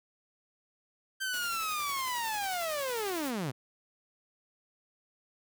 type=linear sweep; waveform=sawtooth; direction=down; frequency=1568 to 115.9 Hz; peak=-28 dBFS; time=1.2-3.52 s; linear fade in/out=20 ms
type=noise with tremolo; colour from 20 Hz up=white; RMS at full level=-42 dBFS; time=1.33-3.31 s; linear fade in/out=10 ms; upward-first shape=sine; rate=11 Hz; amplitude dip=35%
effects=none

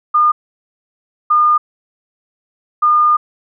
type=tone bursts at uneven times; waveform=sine; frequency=1214 Hz; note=D#6; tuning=43 cents flat; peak=-8 dBFS; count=3; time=0.14-0.32 / 1.3-1.58 / 2.82-3.17 s; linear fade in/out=10 ms; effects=none

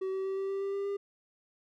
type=tone with pitch steps; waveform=triangle; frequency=380 / 382.9 / 385.7 / 388.7 / 391.6 / 394.5 / 397.5 / 400.5 Hz; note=F#4 / G4 / G4 / G4 / G4 / G4 / G4 / G4; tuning=+46 / -41 / -28 / -15 / -2 / +11 / +24 / +37 cents; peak=-29 dBFS; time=0.01-0.97 s; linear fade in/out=10 ms; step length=120 ms; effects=none

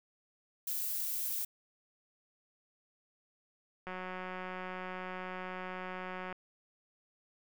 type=noise; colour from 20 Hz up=violet; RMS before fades=-36 dBFS; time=0.67-1.45 s; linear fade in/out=5 ms
type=click train; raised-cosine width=0.5 ms; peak=-27 dBFS; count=453; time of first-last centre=3.87-6.327 s; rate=184 Hz
effects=none

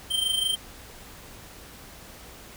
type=tone with amplitude modulation; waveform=square; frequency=3136 Hz; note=G7; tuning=in tune; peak=-21 dBFS; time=0.1-0.56 s; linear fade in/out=20 ms; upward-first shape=sine; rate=25.4 Hz; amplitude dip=65%; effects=added 60 Hz sine -55 dBFS peak until 2.56 s + pink hiss -46 dBFS RMS until 2.56 s

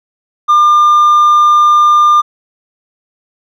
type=tone with hard clipping; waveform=sine; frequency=1200 Hz; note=D6; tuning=37 cents sharp; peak=-5 dBFS; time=0.48-2.22 s; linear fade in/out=20 ms; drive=2 dB; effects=none

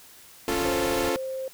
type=chord; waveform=sawtooth; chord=Db augmented; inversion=none; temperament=equal with one note detuned; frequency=277.2 / 349.2 / 441.8 Hz; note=Db4 / F4 / A4; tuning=0 / 0 / +7 cents; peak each=-27 / -24 / -25 dBFS; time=0.48-1.16 s; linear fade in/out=0 ms
type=noise; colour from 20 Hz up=pink; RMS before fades=-34 dBFS; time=0.48-1.1 s; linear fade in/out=10 ms
type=tone with pitch glide; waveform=sine; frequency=523.3 to 526.9 Hz; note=C5 to C5; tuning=0 to +12 cents; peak=-29 dBFS; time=0.65-1.48 s; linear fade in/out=2 ms; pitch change=+12 cents; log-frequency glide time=1.09-1.26 s
effects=white hiss -50 dBFS RMS until 1.53 s

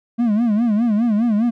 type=tone with vibrato; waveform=triangle; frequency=222.6 Hz; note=A3; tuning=20 cents sharp; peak=-12 dBFS; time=0.18-1.51 s; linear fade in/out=20 ms; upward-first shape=sine; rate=4.9 Hz; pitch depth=150 cents each way; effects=none

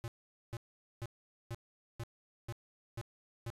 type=tone bursts; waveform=square; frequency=116.54 Hz; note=A#2; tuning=in tune; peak=-39 dBFS; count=8; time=0.04-3.502 s; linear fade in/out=0 ms; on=39 ms; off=450 ms; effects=resampled to 32000 Hz + 13-bit

